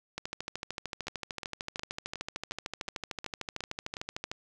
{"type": "two click trains", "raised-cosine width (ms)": 0.2, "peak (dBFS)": [-18, -21], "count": [56, 9], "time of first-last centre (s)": [[0.18, 4.315], [1.07, 3.969]], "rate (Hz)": [13.3, 2.76], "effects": []}